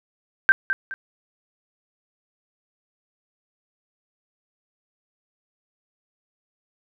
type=tone with echo; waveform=sine; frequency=1566 Hz; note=G6; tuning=2 cents flat; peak=-9 dBFS; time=0.49-0.52 s; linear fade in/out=0 ms; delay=210 ms; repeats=2; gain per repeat=-10 dB; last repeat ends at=0.94 s; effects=none